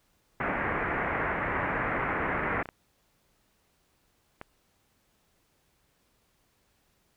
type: low-pass noise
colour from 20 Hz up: white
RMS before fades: -30 dBFS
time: 0.4-2.63 s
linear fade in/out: 5 ms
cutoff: 2100 Hz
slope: 48 dB/octave
type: clicks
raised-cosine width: 0.5 ms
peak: -24 dBFS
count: 3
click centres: 2.657 / 2.689 / 4.414 s
effects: pink hiss -70 dBFS RMS until 7.16 s